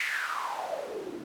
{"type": "noise with band-pass filter sweep", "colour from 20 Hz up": "white", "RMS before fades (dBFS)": -34, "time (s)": [0, 1.24], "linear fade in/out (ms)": 5, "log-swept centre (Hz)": [2200, 270], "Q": 7.8, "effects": []}